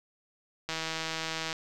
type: click train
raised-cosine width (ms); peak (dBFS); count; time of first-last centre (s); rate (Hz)
0.2; -16; 136; 0.69-1.529; 161
effects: none

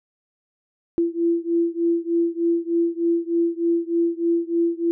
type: beating tone pair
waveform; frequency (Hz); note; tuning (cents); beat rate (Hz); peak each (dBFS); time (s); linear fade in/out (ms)
sine; 336.6 / 339.9; E4 / F4; +36 / -47; 3.3; -21 / -22; 0.98-4.91; 0
effects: none

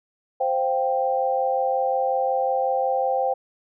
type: chord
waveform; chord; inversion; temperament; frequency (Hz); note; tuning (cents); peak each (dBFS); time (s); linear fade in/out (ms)
sine; C suspended fourth; none; equal; 523.3 / 698.5 / 784; C5 / F5 / G5; 0 / 0 / 0; -23 / -28 / -23; 0.4-3.34; 10
effects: none

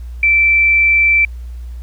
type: tone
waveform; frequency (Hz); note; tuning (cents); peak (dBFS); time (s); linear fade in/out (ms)
sine; 2334; D7; -11; -8; 0.23-1.25; 2
effects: added 60 Hz sine -25 dBFS peak until 1.82 s + pink hiss -52 dBFS RMS until 1.82 s

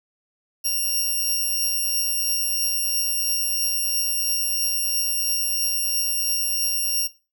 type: tone pair together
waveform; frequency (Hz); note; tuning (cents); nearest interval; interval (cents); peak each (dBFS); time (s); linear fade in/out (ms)
5% pulse; 2792 / 5581; F7 / F8; -1 / -2; octave; 1199; -21 / -16; 0.64-7.08; 20
effects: noise-tail reverb RT60 0.3 s tail -19 dB re dry

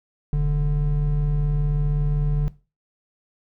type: tone pair together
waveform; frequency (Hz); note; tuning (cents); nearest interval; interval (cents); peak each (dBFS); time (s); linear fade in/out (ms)
triangle; 42.53 / 146.83; F1 / D3; -45 / 0; octave + major sixth; 2145; -19; 0.33-2.48; 0
effects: noise-tail reverb RT60 0.3 s tail -18 dB re dry

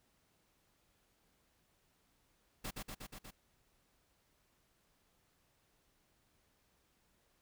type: noise with echo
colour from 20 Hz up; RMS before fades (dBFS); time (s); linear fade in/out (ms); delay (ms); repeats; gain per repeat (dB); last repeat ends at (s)
pink; -42; 2.64-2.71; 10; 120; 5; -2; 3.31
effects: pink hiss -75 dBFS RMS until 7.41 s

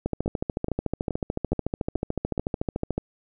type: two click trains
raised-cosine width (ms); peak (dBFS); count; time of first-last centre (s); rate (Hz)
2; -14 / -12; 6 / 41; 0.26-2.379 / 0.06-2.98; 2.36 / 13.7
effects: none

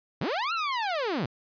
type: linear two-way sweep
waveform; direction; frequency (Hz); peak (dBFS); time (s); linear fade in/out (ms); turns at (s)
sawtooth; up then down; 103.83 to 1396.9 to 103.83; -23; 0.21-1.26; 5; 0.53
effects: resampled to 11025 Hz

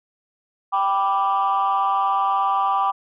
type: chord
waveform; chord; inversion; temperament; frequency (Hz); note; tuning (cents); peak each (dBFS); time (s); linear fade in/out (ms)
sine; G major; none; equal; 784 / 987.8 / 1174.7; G5 / B5 / D6; 0 / 0 / 0; -20 / -22 / -20; 0.72-2.92; 20
effects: tanh soft clip ceiling -12 dBFS

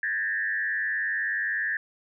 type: tone with frequency modulation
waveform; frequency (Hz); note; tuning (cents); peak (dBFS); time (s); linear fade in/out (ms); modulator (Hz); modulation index
sine; 1751; A6; -9; -25; 0.03-1.77; 2; 99.3; 1.2
effects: none

